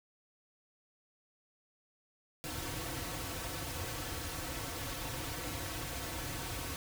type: noise with comb filter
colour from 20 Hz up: pink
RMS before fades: -40 dBFS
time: 2.44-6.76 s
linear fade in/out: 0 ms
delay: 4.9 ms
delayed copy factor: -0.9
effects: none